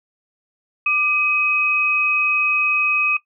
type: tone pair together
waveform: sine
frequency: 1194.5 / 2531 Hz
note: D6 / D#7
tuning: +29 / +29 cents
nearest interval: octave + minor second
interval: 1300 cents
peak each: -24 / -15 dBFS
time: 0.86-3.17 s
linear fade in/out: 5 ms
effects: noise-tail reverb RT60 0.1 s tail -18 dB re dry